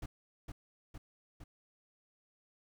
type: noise with echo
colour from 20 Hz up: brown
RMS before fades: -41 dBFS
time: 0.02-0.06 s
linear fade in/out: 5 ms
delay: 460 ms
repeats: 3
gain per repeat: -3 dB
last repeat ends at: 1.44 s
effects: none